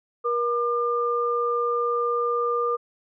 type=tone pair together; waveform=sine; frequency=476.5 / 1200.7 Hz; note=A#4 / D6; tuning=+38 / +38 cents; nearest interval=octave + major third; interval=1600 cents; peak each=-24 / -24 dBFS; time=0.24-2.77 s; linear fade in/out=20 ms; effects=none